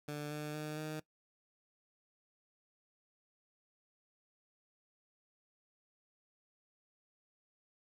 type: tone with pitch steps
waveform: 15% pulse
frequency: 148 / 150.15 / 152.34 / 154.55 Hz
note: D3 / D3 / D#3 / D#3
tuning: +14 / +39 / -36 / -11 cents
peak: -33 dBFS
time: 0.08-1 s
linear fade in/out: 5 ms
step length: 230 ms
effects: noise-tail reverb RT60 0.1 s tail -20 dB re dry